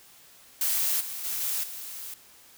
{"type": "noise with level steps", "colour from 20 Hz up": "blue", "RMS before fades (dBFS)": [-26, -36, -31, -29, -39], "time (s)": [0.61, 2.14], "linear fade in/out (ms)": 2, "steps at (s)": [1, 1.24, 1.41, 1.63], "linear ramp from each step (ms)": 10, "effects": ["white hiss -54 dBFS RMS until 2.57 s"]}